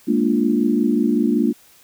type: chord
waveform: sine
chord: Bb dominant seventh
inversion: third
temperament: equal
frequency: 207.7 / 233.1 / 293.7 / 349.2 Hz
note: Ab3 / Bb3 / D4 / F4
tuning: 0 / 0 / 0 / 0 cents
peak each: -22 / -18 / -20 / -23 dBFS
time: 0.07-1.53 s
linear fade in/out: 20 ms
effects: white hiss -51 dBFS RMS until 1.83 s